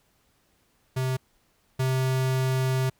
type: tone pair in turn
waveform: square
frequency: 130 / 130.62 Hz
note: C3 / C3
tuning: -11 / -3 cents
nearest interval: unison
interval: 8 cents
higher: second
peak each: -25 / -23 dBFS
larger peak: second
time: 0.96-1.17 / 1.79-2.9 s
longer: second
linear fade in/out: 10 ms
effects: pink hiss -67 dBFS RMS until 2.99 s